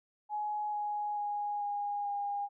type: tone with pitch steps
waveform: sine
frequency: 840 / 832.8 / 825.6 / 818.4 / 811.4 Hz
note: G#5 / G#5 / G#5 / G#5 / G#5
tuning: +19 / +5 / -10 / -26 / -41 cents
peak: -32 dBFS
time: 0.29-2.49 s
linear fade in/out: 50 ms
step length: 440 ms
effects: none